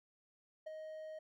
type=tone with ADSR envelope; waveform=triangle; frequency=626 Hz; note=D#5; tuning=10 cents sharp; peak=-38 dBFS; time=0.66-1.19 s; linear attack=12 ms; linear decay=11 ms; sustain=-5 dB; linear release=6 ms; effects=none